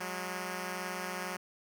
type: tone pair together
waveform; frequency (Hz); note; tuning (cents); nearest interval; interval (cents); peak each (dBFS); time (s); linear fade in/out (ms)
5% pulse; 182.24 / 204.3; F#3 / G#3; -26 / -28; major second; 198; -26 / -30; 0-1.37; 10
effects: none